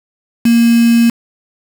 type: tone with quantisation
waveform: sine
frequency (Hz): 233.1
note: A#3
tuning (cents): 0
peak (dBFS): -6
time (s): 0.45-1.1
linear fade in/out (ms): 5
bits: 3
effects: none